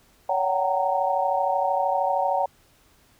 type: tone cluster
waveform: sine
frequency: 564 / 740 / 773 / 924 Hz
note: C#5 / F#5 / G5 / A#5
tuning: +30 / 0 / -24 / -16 cents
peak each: -26 dBFS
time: 0.29-2.46 s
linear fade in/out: 5 ms
effects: pink hiss -59 dBFS RMS until 3.19 s